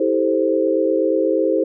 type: chord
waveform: sine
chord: A minor seventh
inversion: second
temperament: equal with one note detuned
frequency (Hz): 323.2 / 392 / 440 / 523.3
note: E4 / G4 / A4 / C5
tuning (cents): -34 / 0 / 0 / 0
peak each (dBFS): -20 / -21 / -22 / -19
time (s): 0-1.64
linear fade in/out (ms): 5
effects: none